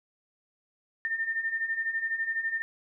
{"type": "beating tone pair", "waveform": "sine", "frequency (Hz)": [1800, 1812], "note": ["A6", "A#6"], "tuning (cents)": [39, -50], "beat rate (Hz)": 12, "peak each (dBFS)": [-34, -29], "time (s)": [1.05, 2.62], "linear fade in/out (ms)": 0, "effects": []}